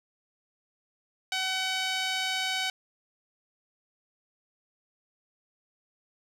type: tone with band-pass filter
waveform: sawtooth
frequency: 755 Hz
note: F#5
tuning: 35 cents sharp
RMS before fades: -30 dBFS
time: 1.32-2.7 s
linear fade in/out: 2 ms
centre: 3400 Hz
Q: 1.2
effects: 10-bit